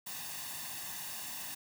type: noise with comb filter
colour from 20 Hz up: white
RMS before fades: -42 dBFS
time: 0.06-1.55 s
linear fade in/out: 10 ms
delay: 1.1 ms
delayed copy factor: +0.65
effects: high-pass 100 Hz 12 dB/octave